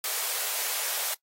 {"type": "high-pass noise", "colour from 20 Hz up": "white", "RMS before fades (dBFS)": -30, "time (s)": [0.04, 1.14], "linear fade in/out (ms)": 2, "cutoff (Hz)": 430, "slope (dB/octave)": 48, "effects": ["noise-tail reverb RT60 0.1 s tail -21 dB re dry", "AAC 48 kbps"]}